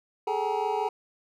triangle tone cluster, 412.3 / 437.7 / 766 / 845 / 945 Hz, G#4 / A4 / G5 / G#5 / A#5, -13 / -9 / -40 / +30 / +23 cents, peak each -30 dBFS, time 0.27-0.89 s, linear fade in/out 5 ms, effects none

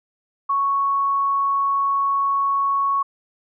sine tone, 1108.7 Hz, C#6, in tune, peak -17 dBFS, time 0.49-3.03 s, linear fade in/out 10 ms, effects none

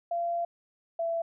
sine tone pair in turn, 686 / 668.4 Hz, F5 / E5, -31 / +24 cents, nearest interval unison, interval 45 cents, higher first, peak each -27 dBFS, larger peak neither, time 0.11-0.45 / 0.99-1.22 s, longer first, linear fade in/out 5 ms, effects none

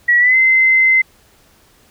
sine tone with pitch glide, 1926 to 2064 Hz, B6 to C7, -44 to -24 cents, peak -8 dBFS, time 0.08-1.02 s, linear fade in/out 10 ms, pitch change +120 cents, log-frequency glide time 0.19-0.36 s, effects pink hiss -51 dBFS RMS until 1.9 s

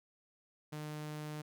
sawtooth tone, 151.5 Hz, D#3, 46 cents flat, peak -37 dBFS, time 0.72-1.42 s, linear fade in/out 10 ms, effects none

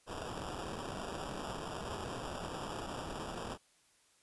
blue noise with sample-and-hold, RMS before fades -42 dBFS, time 0.06-3.58 s, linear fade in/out 50 ms, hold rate 2100 Hz, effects white hiss -69 dBFS RMS until 4.22 s + resampled to 24000 Hz

